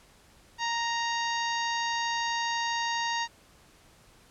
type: harmonic tone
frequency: 932.3 Hz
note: A#5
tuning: in tune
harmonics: 1 / 2 / 3 / 4 / 5 / 6 / 7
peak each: -30 / -33 / -38 / -38 / -39 / -43 / -42 dBFS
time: 0.58-3.28 s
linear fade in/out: 50 ms
effects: pink hiss -58 dBFS RMS until 4.3 s + low-pass 11000 Hz 12 dB/octave